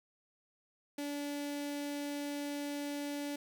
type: tone with notch filter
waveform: sawtooth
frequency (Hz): 288.2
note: D4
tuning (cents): -33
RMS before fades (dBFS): -39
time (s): 0.98-3.36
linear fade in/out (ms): 5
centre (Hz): 1200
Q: 1.6
effects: 10-bit